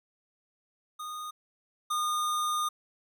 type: tone pair in turn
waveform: square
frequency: 1232 / 1220 Hz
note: D#6 / D#6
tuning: -17 / -34 cents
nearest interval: unison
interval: 17 cents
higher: first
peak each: -37 / -28 dBFS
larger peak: second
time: 0.99-1.31 / 1.9-2.69 s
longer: second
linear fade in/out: 10 ms
effects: none